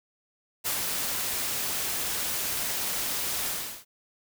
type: noise with ADSR envelope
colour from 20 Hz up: white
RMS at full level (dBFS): -28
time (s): 0.64-3.85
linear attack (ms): 27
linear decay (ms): 90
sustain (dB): -2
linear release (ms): 370
effects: none